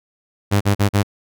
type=tone bursts; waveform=sawtooth; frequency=101 Hz; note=G#2; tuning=48 cents flat; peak=-9 dBFS; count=4; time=0.51-1.032 s; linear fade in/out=20 ms; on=99 ms; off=42 ms; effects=none